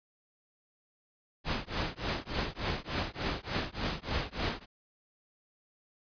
pink noise with tremolo, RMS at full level -30 dBFS, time 1.44-4.66 s, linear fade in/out 50 ms, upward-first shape triangle, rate 3.4 Hz, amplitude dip 100%, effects resampled to 11025 Hz

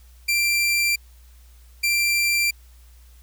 sawtooth tone pair in turn, 2361 / 2361 Hz, D7 / D7, +9 / +9 cents, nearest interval unison, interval 0 cents, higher neither, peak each -15 dBFS, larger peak neither, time 0.28-0.96 / 1.83-2.51 s, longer neither, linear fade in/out 10 ms, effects added 60 Hz sine -46 dBFS peak until 3.22 s + white hiss -58 dBFS RMS until 3.22 s

